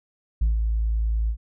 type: tone with ADSR envelope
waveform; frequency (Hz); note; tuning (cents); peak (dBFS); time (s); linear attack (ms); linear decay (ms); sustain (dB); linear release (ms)
sine; 55; A1; 0; -14; 0.41-1.37; 9; 140; -5; 79
effects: tanh soft clip ceiling -16 dBFS